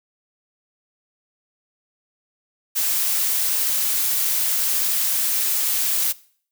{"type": "noise", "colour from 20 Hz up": "blue", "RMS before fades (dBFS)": -21, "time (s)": [2.75, 6.13], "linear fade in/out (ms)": 20, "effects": ["noise-tail reverb RT60 0.5 s tail -20 dB re dry"]}